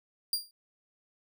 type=tone with exponential decay; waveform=sawtooth; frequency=4777 Hz; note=D8; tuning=29 cents sharp; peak=-21 dBFS; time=0.33-0.51 s; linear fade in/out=2 ms; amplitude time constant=38 ms; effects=none